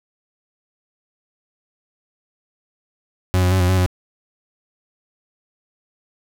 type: tone with pitch steps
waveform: 40% pulse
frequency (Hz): 92 / 90.3 / 94.1 / 89.8 / 93.5 / 90.9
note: F#2 / F#2 / F#2 / F2 / F#2 / F#2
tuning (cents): -9 / -42 / +30 / +49 / +19 / -30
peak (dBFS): -13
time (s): 3.34-3.862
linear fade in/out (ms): 0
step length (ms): 87
effects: none